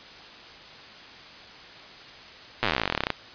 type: slowing click train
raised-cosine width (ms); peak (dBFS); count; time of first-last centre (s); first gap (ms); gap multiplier
0.3; -7; 27; 2.63-3.103; 8; 1.06
effects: white hiss -45 dBFS RMS until 3.34 s + resampled to 11025 Hz